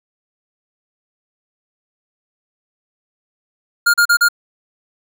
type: tone bursts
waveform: square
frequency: 1414 Hz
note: F6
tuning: 21 cents sharp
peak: -10 dBFS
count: 4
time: 3.86-4.287 s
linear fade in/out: 10 ms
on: 79 ms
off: 37 ms
effects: none